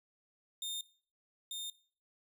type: tone pair in turn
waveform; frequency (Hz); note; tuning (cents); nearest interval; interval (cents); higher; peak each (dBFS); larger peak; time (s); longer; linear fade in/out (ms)
sawtooth; 3639 / 3639; A#7 / A#7; -42 / -42; unison; 0; neither; -34 / -36; first; 0.62-0.81 / 1.51-1.7; neither; 2
effects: noise-tail reverb RT60 0.4 s tail -17 dB re dry